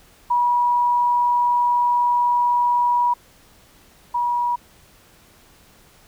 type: tone pair in turn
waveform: sine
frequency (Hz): 968 / 964.1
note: B5 / B5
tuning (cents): -35 / -42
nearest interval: unison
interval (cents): 7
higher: first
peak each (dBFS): -15 / -18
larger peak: first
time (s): 0.3-3.14 / 4.14-4.56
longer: first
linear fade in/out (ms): 10
effects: pink hiss -52 dBFS RMS until 6.07 s